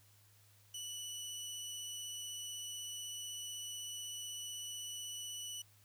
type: tone with vibrato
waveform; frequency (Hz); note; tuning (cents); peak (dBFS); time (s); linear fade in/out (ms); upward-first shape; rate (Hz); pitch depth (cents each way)
20% pulse; 2960; F#7; 0; -37; 0.74-5.62; 5; triangle; 16; 12
effects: added 103 Hz sine -66 dBFS peak until 5.84 s + white hiss -68 dBFS RMS until 5.84 s